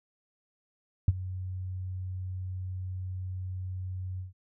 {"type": "tone with ADSR envelope", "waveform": "sine", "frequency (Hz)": 92.6, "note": "F#2", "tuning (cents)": 2, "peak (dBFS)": -15, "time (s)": [1.08, 4.33], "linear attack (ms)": 3, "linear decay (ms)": 33, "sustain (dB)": -18, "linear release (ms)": 140, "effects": []}